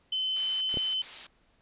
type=tone; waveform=sine; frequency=3055 Hz; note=G7; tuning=45 cents flat; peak=-27 dBFS; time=0.12-1.02 s; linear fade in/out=5 ms
type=noise bursts; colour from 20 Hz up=blue; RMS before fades=-35 dBFS; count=3; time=0.36-1.268 s; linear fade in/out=2 ms; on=250 ms; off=79 ms
type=clicks; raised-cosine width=2 ms; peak=-28 / -20 dBFS; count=2; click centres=0.742 / 0.772 s
effects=pink hiss -67 dBFS RMS until 1.61 s + resampled to 8000 Hz